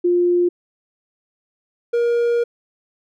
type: tone pair in turn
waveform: sine / triangle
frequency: 352.1 / 473 Hz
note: F4 / A#4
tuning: +14 / +25 cents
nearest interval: perfect fourth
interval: 511 cents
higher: second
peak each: -13 dBFS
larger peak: neither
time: 0.04-0.49 / 1.93-2.44 s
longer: second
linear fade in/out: 10 ms
effects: none